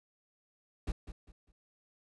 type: noise with echo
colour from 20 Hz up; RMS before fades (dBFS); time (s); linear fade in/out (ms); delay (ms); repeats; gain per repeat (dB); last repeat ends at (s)
brown; -33; 0.87-0.92; 5; 200; 3; -11; 1.52
effects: resampled to 24000 Hz

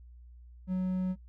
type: tone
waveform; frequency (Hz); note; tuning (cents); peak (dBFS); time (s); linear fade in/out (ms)
triangle; 185; F#3; 0; -26; 0.67-1.16; 50
effects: noise-tail reverb RT60 0.1 s tail -21 dB re dry + added 60 Hz sine -49 dBFS peak until 1.28 s

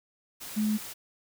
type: tone in noise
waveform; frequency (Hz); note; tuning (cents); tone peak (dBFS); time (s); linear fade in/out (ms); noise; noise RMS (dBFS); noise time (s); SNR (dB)
sine; 213.5; G#3; +48; -24; 0.56-0.78; 20; white; -41; 0.4-0.94; +14
effects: none

